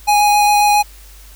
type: tone with vibrato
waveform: square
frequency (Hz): 829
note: G#5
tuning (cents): -3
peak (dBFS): -10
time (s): 0.07-0.83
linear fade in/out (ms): 20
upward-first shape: sine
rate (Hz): 7.4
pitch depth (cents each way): 9
effects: added 50 Hz sine -38 dBFS peak until 1.35 s + white hiss -44 dBFS RMS until 1.35 s